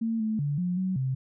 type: tone with pitch steps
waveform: sine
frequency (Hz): 226.3 / 218 / 144.5 / 178.8 / 187.1 / 131.4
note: A3 / A3 / D3 / F3 / F#3 / C3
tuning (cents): +49 / -16 / -28 / +41 / +20 / +8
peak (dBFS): -25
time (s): 0.01-1.15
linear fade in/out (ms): 10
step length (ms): 190
effects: none